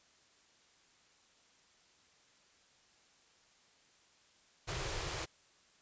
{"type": "band-stop noise", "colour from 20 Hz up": "pink", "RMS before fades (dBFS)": -39, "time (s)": [4.67, 5.26], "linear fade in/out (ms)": 20, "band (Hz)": [170, 310], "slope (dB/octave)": 96, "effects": ["white hiss -67 dBFS RMS until 5.81 s", "resampled to 16000 Hz"]}